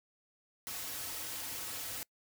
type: noise with comb filter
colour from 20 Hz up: white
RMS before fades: -41 dBFS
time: 0.67-2.03 s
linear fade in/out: 0 ms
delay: 5 ms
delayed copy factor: -0.65
effects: noise-tail reverb RT60 0.1 s tail -25 dB re dry